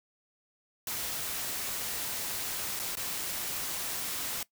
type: noise with dropouts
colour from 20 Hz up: white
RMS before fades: -35 dBFS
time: 0.87-4.43 s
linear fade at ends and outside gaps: 2 ms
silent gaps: 2.793-2.797 / 2.954-2.97 s
effects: noise-tail reverb RT60 0.1 s tail -19 dB re dry